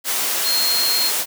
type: tone in noise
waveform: sine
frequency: 4231 Hz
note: C8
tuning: 19 cents sharp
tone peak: -18 dBFS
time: 0.43-1.12 s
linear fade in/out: 50 ms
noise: white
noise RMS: -21 dBFS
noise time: 0.04-1.26 s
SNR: 0 dB
effects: high-pass 300 Hz 12 dB/octave